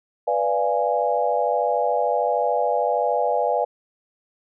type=chord; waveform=sine; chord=B diminished seventh; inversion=none; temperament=equal with one note detuned; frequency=493.9 / 587.3 / 688.8 / 830.6 Hz; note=B4 / D5 / F5 / Ab5; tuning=0 / 0 / -24 / 0 cents; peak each=-24 dBFS; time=0.27-3.65 s; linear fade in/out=10 ms; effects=none